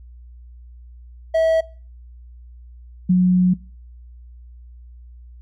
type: tone pair in turn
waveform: triangle / sine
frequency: 648 / 181.94 Hz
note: E5 / F#3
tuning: -30 / -29 cents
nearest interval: octave + minor seventh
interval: 2199 cents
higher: first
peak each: -12 / -11 dBFS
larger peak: second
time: 1.34-1.61 / 3.09-3.54 s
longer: second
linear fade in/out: 10 ms
effects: noise-tail reverb RT60 0.4 s tail -23 dB re dry + added 60 Hz sine -39 dBFS peak until 5.41 s